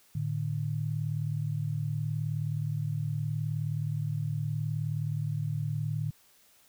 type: tone pair together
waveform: sine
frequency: 110.79 / 150 Hz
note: A2 / D3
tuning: +12 / +37 cents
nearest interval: perfect fourth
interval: 525 cents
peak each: -32 / -31 dBFS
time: 0.15-6.11 s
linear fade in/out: 5 ms
effects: white hiss -62 dBFS RMS until 6.68 s